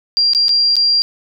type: tone with dropouts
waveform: sine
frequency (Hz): 4759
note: D8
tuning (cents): +22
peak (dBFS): -10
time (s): 0.17-1.02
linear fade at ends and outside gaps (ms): 0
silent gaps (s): 0.334-0.349 / 0.483-0.492 / 0.756-0.766
effects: none